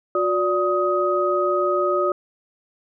sine tone cluster, 362.4 / 582 / 1256 Hz, F#4 / D5 / D#6, -36 / -16 / +16 cents, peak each -22 dBFS, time 0.15-2.12 s, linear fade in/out 2 ms, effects none

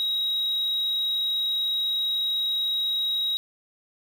sine tone, 3817 Hz, A#7, 40 cents sharp, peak -21 dBFS, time 0-3.37 s, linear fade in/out 0 ms, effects tanh soft clip ceiling -21 dBFS + 8-bit

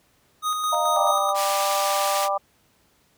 square tone with tremolo, 1244.5 Hz, D#6, in tune, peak -22 dBFS, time 0.42-1.34 s, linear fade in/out 50 ms, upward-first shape square, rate 4.6 Hz, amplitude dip 35%
sine chord, Eb suspended second, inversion none, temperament equal with one note detuned, 615.5 / 698.5 / 932.3 Hz, Eb5 / F5 / Bb5, -19 / 0 / 0 cents, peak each -26 / -25 / -25 dBFS, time 0.72-1.12 s, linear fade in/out 10 ms
harmonic tone, 197.3 Hz, G3, 11 cents sharp, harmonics 3 / 4 / 5 / 6, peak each -26 / -25 / -31 / -26 dBFS, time 0.96-2.38 s, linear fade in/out 10 ms
pink band-pass noise, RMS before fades -29 dBFS, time 1.34-2.29 s, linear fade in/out 50 ms, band 2100 to 14000 Hz, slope 12 dB/octave
effects pink hiss -62 dBFS RMS until 3.17 s + high-pass 60 Hz 12 dB/octave

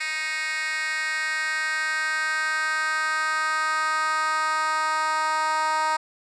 10% pulse tone with high-pass filter sweep, 312.2 Hz, D#4, 6 cents sharp, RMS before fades -25 dBFS, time 0-5.97 s, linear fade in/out 10 ms, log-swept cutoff 2200 to 940 Hz, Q 3, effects resampled to 22050 Hz

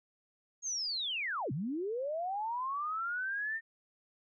sine linear two-way sweep, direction down then up, 6650 to 119 to 1833 Hz, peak -33 dBFS, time 0.62-3.61 s, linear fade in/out 50 ms, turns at 1.52 s, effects none

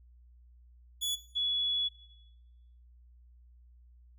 sawtooth / sine tone pair in turn, 3412 / 3393 Hz, G#7 / G#7, +46 / +36 cents, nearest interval unison, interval 10 cents, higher first, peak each -28 dBFS, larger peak neither, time 1.01-1.16 / 1.35-1.89 s, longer second, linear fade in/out 20 ms, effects noise-tail reverb RT60 1.0 s tail -17 dB re dry + added 60 Hz sine -55 dBFS peak until 4.18 s

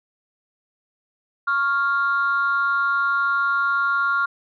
sine tone pair together, 1109.6 / 1398 Hz, C#6 / F6, +1 / +1 cents, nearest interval major third, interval 400 cents, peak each -22 / -18 dBFS, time 1.47-4.26 s, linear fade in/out 10 ms, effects tanh soft clip ceiling -13 dBFS

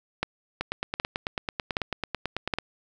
two click trains, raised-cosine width 0.3 ms, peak -9 / -12 dBFS, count 4 / 19, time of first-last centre 0.23-2.538 / 0.61-2.586 s, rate 1.3 / 9.11 Hz, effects none

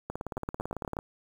two click trains, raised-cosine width 1 ms, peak -20 / -20 dBFS, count 6 / 17, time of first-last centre 0.37-0.968 / 0.1-0.989 s, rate 8.36 / 18 Hz, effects 8-bit

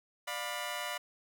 15% pulse chord, B diminished, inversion first, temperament just, 592.7 / 711.2 / 987.8 Hz, D5 / F5 / B5, +16 / +31 / 0 cents, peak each -34 dBFS, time 0.27-0.98 s, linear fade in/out 10 ms, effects none

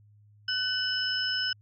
sine tone cluster, 1506 / 2978 / 5200 Hz, F#6 / F#7 / E8, +30 / +11 / -24 cents, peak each -31 dBFS, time 0.48-1.53 s, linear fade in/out 5 ms, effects added 104 Hz sine -55 dBFS peak until 1.61 s

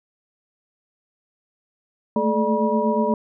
sine tone cluster, 216.4 / 224.7 / 429.4 / 592 / 964 Hz, A3 / A3 / A4 / D5 / B5, -29 / +37 / -42 / +14 / -42 cents, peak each -24 dBFS, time 2.16-3.14 s, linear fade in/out 2 ms, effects none

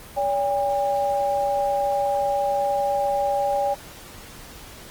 sine tone pair together, 569.9 / 806 Hz, C#5 / G5, +48 / +48 cents, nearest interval tritone, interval 600 cents, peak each -23 / -22 dBFS, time 0.16-3.75 s, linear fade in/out 20 ms, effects pink hiss -42 dBFS RMS until 4.9 s + Opus 24 kbps

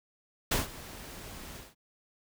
pink noise with ADSR envelope, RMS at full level -26 dBFS, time 0.51-1.75 s, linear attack 8 ms, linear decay 150 ms, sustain -19 dB, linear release 180 ms, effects none

